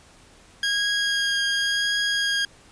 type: tone with vibrato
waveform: 20% pulse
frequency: 1633 Hz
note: G#6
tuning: 30 cents flat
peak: -16 dBFS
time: 0.63-2.45 s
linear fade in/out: 2 ms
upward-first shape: triangle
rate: 0.92 Hz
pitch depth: 15 cents each way
effects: pink hiss -52 dBFS RMS until 2.71 s + resampled to 22050 Hz